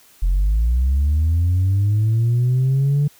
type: linear sweep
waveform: sine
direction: up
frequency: 41.68 to 146.83 Hz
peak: -12 dBFS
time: 0.22-3.08 s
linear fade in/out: 10 ms
effects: tanh soft clip ceiling -12 dBFS + white hiss -51 dBFS RMS until 3.19 s